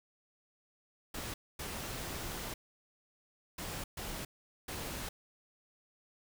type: noise bursts at uneven times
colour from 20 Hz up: pink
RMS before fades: -41 dBFS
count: 5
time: 1.14-1.34 / 1.59-2.54 / 3.58-3.84 / 3.97-4.25 / 4.68-5.09 s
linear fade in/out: 5 ms
effects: none